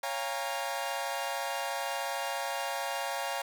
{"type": "chord", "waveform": "sawtooth", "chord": "Bb minor seventh", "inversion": "first", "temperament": "equal with one note detuned", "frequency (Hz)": [554.4, 698.5, 812.1, 932.3], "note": ["Db5", "F5", "Ab5", "Bb5"], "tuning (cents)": [0, 0, -39, 0], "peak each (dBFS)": -34, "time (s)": [0.03, 3.42], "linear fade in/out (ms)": 5, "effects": []}